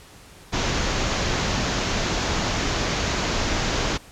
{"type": "low-pass noise", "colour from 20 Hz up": "pink", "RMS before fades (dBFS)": -24, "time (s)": [0.52, 3.98], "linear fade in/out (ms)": 20, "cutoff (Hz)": 7100, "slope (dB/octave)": 96, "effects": ["pink hiss -47 dBFS RMS until 4.11 s", "low-pass 11000 Hz 12 dB/octave"]}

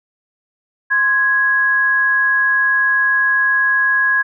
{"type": "tone pair together", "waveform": "sine", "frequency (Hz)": [1046.5, 1661.2], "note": ["C6", "G#6"], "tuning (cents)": [0, 0], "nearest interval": "minor sixth", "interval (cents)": 800, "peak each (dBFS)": [-22, -12], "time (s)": [0.9, 4.23], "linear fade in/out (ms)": 20, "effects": []}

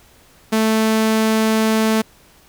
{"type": "tone", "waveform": "sawtooth", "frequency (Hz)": 220, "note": "A3", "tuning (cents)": 0, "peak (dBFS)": -10, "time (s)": [0.52, 2.02], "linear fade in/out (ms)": 10, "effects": ["pink hiss -50 dBFS RMS until 2.48 s"]}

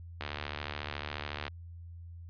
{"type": "click train", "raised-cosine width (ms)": 0.3, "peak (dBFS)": -20, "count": 95, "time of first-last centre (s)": [0.21, 1.48], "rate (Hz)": 74, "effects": ["added 85 Hz sine -44 dBFS peak until 2.29 s", "resampled to 11025 Hz"]}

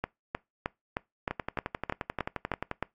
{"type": "two click trains", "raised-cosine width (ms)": 0.5, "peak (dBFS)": [-16, -14], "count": [17, 10], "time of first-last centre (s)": [[1.31, 2.714], [0.04, 2.826]], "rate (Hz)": [11.4, 3.23], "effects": ["noise-tail reverb RT60 0.2 s tail -23 dB re dry", "AAC 48 kbps"]}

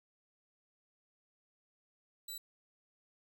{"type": "tone", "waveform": "15% pulse", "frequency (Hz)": 3953, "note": "B7", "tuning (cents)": 1, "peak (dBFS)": -35, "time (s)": [2.28, 2.38], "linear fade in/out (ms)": 5, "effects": []}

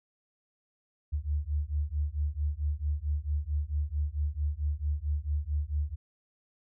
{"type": "beating tone pair", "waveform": "sine", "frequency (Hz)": [71.9, 76.4], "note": ["D2", "D#2"], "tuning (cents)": [-36, -31], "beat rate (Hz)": 4.5, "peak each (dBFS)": -31, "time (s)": [1.12, 5.96], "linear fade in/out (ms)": 20, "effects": []}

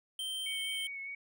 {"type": "tone", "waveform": "square", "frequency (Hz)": 3128, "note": "G7", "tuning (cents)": -4, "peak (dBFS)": -36, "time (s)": [0.19, 0.87], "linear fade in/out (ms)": 2}
{"type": "tone with vibrato", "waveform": "sine", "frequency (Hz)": 2217, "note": "C#7", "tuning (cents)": 0, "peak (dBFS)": -39, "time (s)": [0.46, 1.15], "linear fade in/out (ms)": 5, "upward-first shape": "sine", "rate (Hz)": 5, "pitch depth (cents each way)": 21}
{"effects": []}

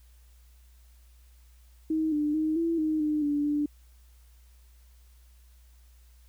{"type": "tone with pitch steps", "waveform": "sine", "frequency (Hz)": [315.8, 297.6, 312.2, 332.7, 311.3, 302.5, 290.9, 294.1], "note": ["D#4", "D4", "D#4", "E4", "D#4", "D#4", "D4", "D4"], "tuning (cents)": [26, 23, 6, 16, 1, -49, -16, 3], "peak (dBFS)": -24, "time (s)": [1.9, 3.66], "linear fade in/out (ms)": 5, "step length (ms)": 220, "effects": ["added 60 Hz sine -53 dBFS peak until 6.28 s", "white hiss -66 dBFS RMS until 6.28 s"]}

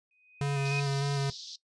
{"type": "tone with exponential growth", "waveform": "sine", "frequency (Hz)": 2500, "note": "D#7", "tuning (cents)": 8, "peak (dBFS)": -30, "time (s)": [0.11, 0.8], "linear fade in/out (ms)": 2, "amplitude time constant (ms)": 150}
{"type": "tone with vibrato", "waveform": "square", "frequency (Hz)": 140, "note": "C#3", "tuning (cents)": 18, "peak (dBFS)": -28, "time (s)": [0.41, 1.3], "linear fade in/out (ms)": 2, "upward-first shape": "square", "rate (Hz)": 3.3, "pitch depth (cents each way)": 17}
{"type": "band-pass noise", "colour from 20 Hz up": "white", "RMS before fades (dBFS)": -44, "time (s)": [0.65, 1.56], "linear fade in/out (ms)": 5, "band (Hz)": [3600, 5600], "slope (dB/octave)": 48}
{"effects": ["noise-tail reverb RT60 0.1 s tail -18 dB re dry", "resampled to 22050 Hz"]}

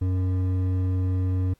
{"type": "tone with hard clipping", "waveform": "triangle", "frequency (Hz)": 92.5, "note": "F#2", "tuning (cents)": 0, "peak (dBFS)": -23, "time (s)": [0.01, 1.54], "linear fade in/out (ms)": 10, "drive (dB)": 12, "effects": ["pink hiss -67 dBFS RMS until 1.59 s", "AAC 64 kbps"]}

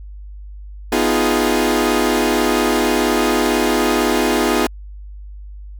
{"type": "chord", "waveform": "sawtooth", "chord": "F half-diminished seventh", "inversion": "second", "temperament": "equal", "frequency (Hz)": [246.9, 311.1, 349.2, 415.3], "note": ["Cb4", "Eb4", "F4", "Ab4"], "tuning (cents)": [0, 0, 0, 0], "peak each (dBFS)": -16, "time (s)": [0.92, 4.67], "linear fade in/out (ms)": 5, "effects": ["added 50 Hz sine -31 dBFS peak until 5.79 s"]}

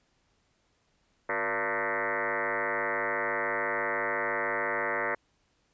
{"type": "tone with frequency modulation", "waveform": "sine", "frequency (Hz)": 1217, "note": "D#6", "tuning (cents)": -39, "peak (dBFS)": -27, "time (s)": [1.29, 5.15], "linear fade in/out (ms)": 5, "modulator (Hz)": 106, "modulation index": 7.8, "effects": ["pink hiss -71 dBFS RMS until 5.73 s", "resampled to 16000 Hz"]}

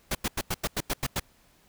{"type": "noise bursts", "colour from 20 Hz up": "pink", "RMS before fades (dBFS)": -28, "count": 9, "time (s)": [0.11, 1.198], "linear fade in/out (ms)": 5, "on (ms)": 40, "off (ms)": 91, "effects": ["pink hiss -62 dBFS RMS until 1.68 s"]}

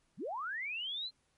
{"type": "linear sweep", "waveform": "sine", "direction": "up", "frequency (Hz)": [120.6, 4186], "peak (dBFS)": -36, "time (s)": [0.17, 1.11], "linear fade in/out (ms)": 50, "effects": ["pink hiss -75 dBFS RMS until 1.37 s", "MP3 48 kbps"]}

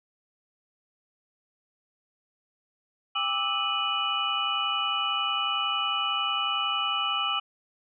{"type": "tone cluster", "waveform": "sine", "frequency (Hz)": [802, 1178, 1309, 2479, 2956], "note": ["G5", "D6", "E6", "D#7", "F#7"], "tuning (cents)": [39, 5, -13, -7, -2], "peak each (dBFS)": [-36, -32, -31, -34, -28], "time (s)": [3.15, 7.4], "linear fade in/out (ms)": 10, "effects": []}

